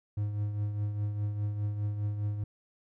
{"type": "tone with tremolo", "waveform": "triangle", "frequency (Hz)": 103.83, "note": "G#2", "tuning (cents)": 0, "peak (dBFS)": -25, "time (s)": [0.17, 2.44], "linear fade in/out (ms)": 5, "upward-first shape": "triangle", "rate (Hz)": 4.9, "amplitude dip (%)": 55, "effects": []}